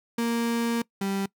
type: tone pair in turn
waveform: 35% pulse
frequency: 233.1 / 196.01 Hz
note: A#3 / G3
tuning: 0 / 0 cents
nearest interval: minor third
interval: 300 cents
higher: first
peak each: -22 / -24 dBFS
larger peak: first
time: 0.18-0.82 / 1.01-1.26 s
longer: first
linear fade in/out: 5 ms
effects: noise-tail reverb RT60 0.1 s tail -22 dB re dry